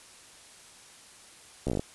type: slowing click train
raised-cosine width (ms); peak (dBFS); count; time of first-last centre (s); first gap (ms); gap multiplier
2; -16; 8; 1.67-1.795; 14; 1.08
effects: white hiss -52 dBFS RMS until 1.94 s + resampled to 24000 Hz